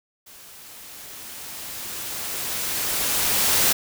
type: noise with level ramp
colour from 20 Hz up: white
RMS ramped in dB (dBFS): -46 to -18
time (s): 0.26-3.73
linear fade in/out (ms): 10
effects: none